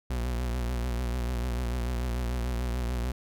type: tone with vibrato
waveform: 40% pulse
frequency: 60.6 Hz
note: B1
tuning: 32 cents flat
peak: -27 dBFS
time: 0.1-3.12 s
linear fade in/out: 5 ms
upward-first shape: triangle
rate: 6.8 Hz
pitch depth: 87 cents each way
effects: none